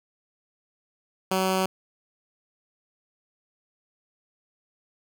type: tone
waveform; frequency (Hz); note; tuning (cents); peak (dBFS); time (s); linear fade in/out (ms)
10% pulse; 188.5; F#3; +32; -14; 1.31-1.66; 5
effects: none